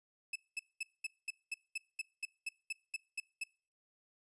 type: tone bursts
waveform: 40% pulse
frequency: 2610 Hz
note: E7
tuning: 18 cents flat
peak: -35 dBFS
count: 14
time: 0.33-3.438 s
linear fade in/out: 5 ms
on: 27 ms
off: 210 ms
effects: noise-tail reverb RT60 0.4 s tail -23 dB re dry + resampled to 24000 Hz